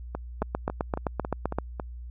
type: two click trains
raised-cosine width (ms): 1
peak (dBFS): -12 / -17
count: 10 / 7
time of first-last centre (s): 0.42-1.586 / 0.15-1.798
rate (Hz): 7.72 / 3.64
effects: added 60 Hz sine -37 dBFS peak until 2.1 s